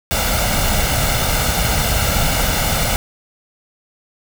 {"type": "noise with comb filter", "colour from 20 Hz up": "pink", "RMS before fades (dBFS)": -17, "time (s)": [0.11, 2.96], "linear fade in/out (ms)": 0, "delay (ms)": 1.4, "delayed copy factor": 0.6, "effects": []}